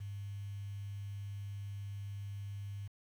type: tone with quantisation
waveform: sine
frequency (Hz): 100.4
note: G2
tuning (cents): +42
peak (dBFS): -40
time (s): 0-2.88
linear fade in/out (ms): 10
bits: 10
effects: none